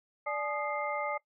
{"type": "tone cluster", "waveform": "sine", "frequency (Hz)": [587, 851, 1233, 2097], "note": ["D5", "G#5", "D#6", "C7"], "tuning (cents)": [-1, 42, -16, 3], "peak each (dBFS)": [-35, -37, -37, -38], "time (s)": [0.26, 1.18], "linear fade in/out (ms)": 10, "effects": ["noise-tail reverb RT60 0.1 s tail -20 dB re dry"]}